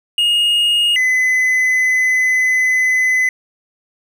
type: tone pair in turn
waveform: triangle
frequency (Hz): 2858 / 2021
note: F7 / B6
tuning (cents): +39 / +39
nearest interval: tritone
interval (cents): 600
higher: first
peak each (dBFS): -10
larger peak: neither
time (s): 0.18-0.96 / 0.96-3.29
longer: second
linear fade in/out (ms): 2
effects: none